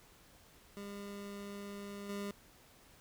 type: tone with level steps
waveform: 25% pulse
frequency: 201.8 Hz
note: G#3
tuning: 49 cents flat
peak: -40 / -35 dBFS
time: 0.77-2.31 s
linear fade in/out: 0 ms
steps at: 2.09 s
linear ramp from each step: 5 ms
effects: pink hiss -62 dBFS RMS until 3 s